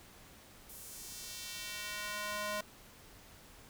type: tone with high-pass filter sweep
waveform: square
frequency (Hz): 208.1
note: G#3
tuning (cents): +4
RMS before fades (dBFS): -42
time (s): 0.69-2.61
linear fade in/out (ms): 5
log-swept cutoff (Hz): 11000 to 650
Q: 0.91
effects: pink hiss -57 dBFS RMS until 3.69 s